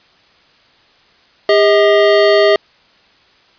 square tone pair together, 404.2 / 635 Hz, G#4 / D#5, -47 / +35 cents, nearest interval minor sixth, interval 782 cents, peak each -11 dBFS, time 1.49-2.56 s, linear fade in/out 2 ms, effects white hiss -50 dBFS RMS until 3.58 s + resampled to 11025 Hz

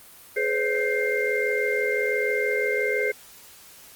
sine tone cluster, 421.7 / 503 / 549 / 1558 / 2108 Hz, G#4 / B4 / C#5 / G6 / C7, +26 / +32 / -17 / -11 / +12 cents, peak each -26 / -28 / -33 / -31 / -26 dBFS, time 0.36-3.12 s, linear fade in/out 10 ms, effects white hiss -48 dBFS RMS until 3.95 s + Opus 32 kbps

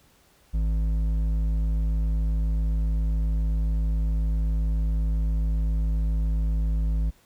sine tone with hard clipping, 53.7 Hz, A1, 41 cents flat, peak -23 dBFS, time 0.53-7.11 s, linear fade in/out 20 ms, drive 7 dB, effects pink hiss -60 dBFS RMS until 7.25 s

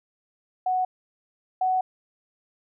sine tone pair in turn, 740 / 745.1 Hz, F#5 / F#5, 0 / +12 cents, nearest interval unison, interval 12 cents, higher second, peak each -21 / -20 dBFS, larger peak second, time 0.66-0.85 / 1.61-1.81 s, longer second, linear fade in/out 5 ms, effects none

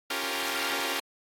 5% pulse chord, G half-diminished seventh, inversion second, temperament equal, 277.2 / 349.2 / 392 / 466.2 Hz, Db4 / F4 / G4 / Bb4, 0 / 0 / 0 / 0 cents, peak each -23 / -24 / -24 / -23 dBFS, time 0.1-1 s, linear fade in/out 5 ms, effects AAC 48 kbps

